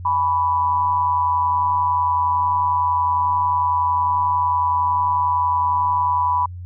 sine tone with amplitude modulation, 987.8 Hz, B5, in tune, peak -13 dBFS, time 0.05-6.46 s, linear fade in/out 5 ms, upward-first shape sine, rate 151 Hz, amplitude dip 60%, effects added 89 Hz sine -30 dBFS peak until 6.65 s

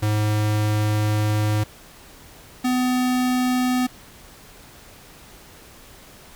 square tone pair in turn, 106.1 / 251.7 Hz, G#2 / B3, +38 / +33 cents, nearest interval octave + minor third, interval 1495 cents, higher second, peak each -19 / -19 dBFS, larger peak neither, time 0.02-1.64 / 2.64-3.87 s, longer first, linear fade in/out 10 ms, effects pink hiss -46 dBFS RMS until 6.35 s

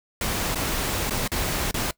pink noise with dropouts, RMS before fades -26 dBFS, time 0.21-1.91 s, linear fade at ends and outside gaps 2 ms, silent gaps 0.547-0.556 / 1.097-1.107 / 1.277-1.317 / 1.711-1.742 s, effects noise-tail reverb RT60 0.1 s tail -21 dB re dry

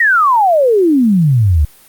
sine exponential sweep, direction down, 1935 to 69.3 Hz, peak -7 dBFS, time 0-1.65 s, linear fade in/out 5 ms, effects white hiss -44 dBFS RMS until 1.88 s + Opus 48 kbps

